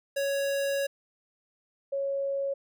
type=tone pair in turn; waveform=square / sine; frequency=556 / 552.5 Hz; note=C#5 / C#5; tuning=+5 / -6 cents; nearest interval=unison; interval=11 cents; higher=first; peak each=-27 dBFS; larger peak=neither; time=0.16-0.87 / 1.92-2.54 s; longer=first; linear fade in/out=10 ms; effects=none